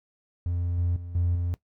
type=tone with level steps; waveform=triangle; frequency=87.31 Hz; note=F2; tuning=in tune; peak=-23 / -20 / -33 / -19 / -23 dBFS; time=0.46-1.54 s; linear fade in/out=0 ms; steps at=0.78 / 0.96 / 1.15 / 1.35 s; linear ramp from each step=2 ms; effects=noise-tail reverb RT60 0.1 s tail -19 dB re dry + tanh soft clip ceiling -16 dBFS